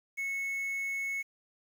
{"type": "tone with quantisation", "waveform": "triangle", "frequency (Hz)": 2197, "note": "C#7", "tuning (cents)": -16, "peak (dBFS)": -30, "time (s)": [0.17, 1.23], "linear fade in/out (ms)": 20, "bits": 9, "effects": []}